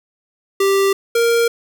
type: tone pair in turn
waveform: square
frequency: 392.2 / 466.4 Hz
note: G4 / A#4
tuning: +1 / +1 cents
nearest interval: minor third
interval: 300 cents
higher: second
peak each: -13 dBFS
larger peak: neither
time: 0.6-0.93 / 1.15-1.48 s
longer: neither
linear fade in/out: 5 ms
effects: none